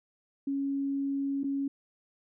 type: tone with dropouts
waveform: sine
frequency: 276.8 Hz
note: C#4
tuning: 2 cents flat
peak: -28 dBFS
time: 0.47-1.68 s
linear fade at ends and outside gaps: 5 ms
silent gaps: 1.434-1.441 s
effects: none